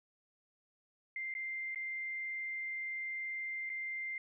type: tone with dropouts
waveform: sine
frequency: 2093 Hz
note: C7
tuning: in tune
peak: -37 dBFS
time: 1.16-4.18 s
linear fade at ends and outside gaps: 2 ms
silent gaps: 1.34-1.35 / 1.747-1.758 / 3.694-3.699 s
effects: none